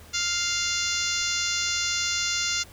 harmonic tone, 698.5 Hz, F5, in tune, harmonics 2 / 3 / 4 / 5 / 6 / 7 / 8 / 9 / 10, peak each -33 / -33 / -33 / -33 / -33 / -33 / -33 / -33 / -33 dBFS, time 0.13-2.64 s, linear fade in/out 20 ms, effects added 80 Hz sine -48 dBFS peak until 2.72 s + pink hiss -50 dBFS RMS until 2.72 s

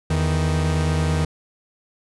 45% pulse tone pair together, 82.32 / 155.56 Hz, E2 / D#3, -2 / 0 cents, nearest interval major seventh, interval 1102 cents, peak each -21 dBFS, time 0.1-1.25 s, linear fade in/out 5 ms, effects resampled to 24000 Hz

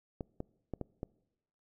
clicks, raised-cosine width 2 ms, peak -24 dBFS, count 5, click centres 0.208 / 0.404 / 0.737 / 0.813 / 1.031 s, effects noise-tail reverb RT60 0.9 s tail -24 dB re dry

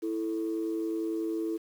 sine tone pair together, 329.7 / 440.6 Hz, E4 / A4, 0 / +2 cents, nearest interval perfect fourth, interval 502 cents, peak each -29 / -34 dBFS, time 0.02-1.58 s, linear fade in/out 20 ms, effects tanh soft clip ceiling -23 dBFS + 9-bit

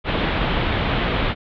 pink low-pass noise, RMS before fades -21 dBFS, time 0.04-1.35 s, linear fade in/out 50 ms, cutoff 3700 Hz, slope 48 dB/octave, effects none

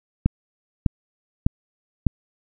click train, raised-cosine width 5 ms, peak -4 dBFS, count 4, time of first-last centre 0.26-2.067 s, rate 1.66 Hz, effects none

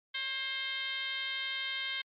sine tone with frequency modulation, 2637 Hz, E7, in tune, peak -33 dBFS, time 0.14-2.02 s, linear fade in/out 10 ms, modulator 519 Hz, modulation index 2.1, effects MP3 48 kbps

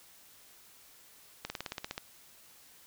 slowing click train, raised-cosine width 0.2 ms, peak -19 dBFS, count 10, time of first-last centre 1.45-1.979 s, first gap 50 ms, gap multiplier 1.04, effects white hiss -58 dBFS RMS until 2.86 s

